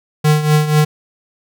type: tone with tremolo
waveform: square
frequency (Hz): 151.8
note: D#3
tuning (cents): -42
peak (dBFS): -8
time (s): 0.24-0.85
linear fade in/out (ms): 10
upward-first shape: triangle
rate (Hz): 4.1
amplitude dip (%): 75
effects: none